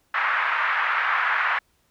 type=band-pass noise; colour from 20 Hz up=pink; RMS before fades=-23 dBFS; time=0.14-1.59 s; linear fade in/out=5 ms; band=1100 to 2000 Hz; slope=24 dB/octave; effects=pink hiss -66 dBFS RMS until 1.9 s